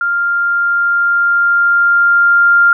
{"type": "tone with level ramp", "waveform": "sine", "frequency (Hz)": 1396.9, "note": "F6", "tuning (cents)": 0, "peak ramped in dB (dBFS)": [-12, -5], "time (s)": [0.01, 2.73], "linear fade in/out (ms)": 2, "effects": []}